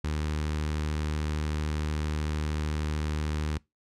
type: tone with notch filter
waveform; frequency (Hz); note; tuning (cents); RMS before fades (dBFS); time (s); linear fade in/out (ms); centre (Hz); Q
sawtooth; 76.1; D#2; -38; -30; 0.04-3.58; 5; 650; 1.7
effects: noise-tail reverb RT60 0.2 s tail -23 dB re dry + low-pass 8000 Hz 12 dB/octave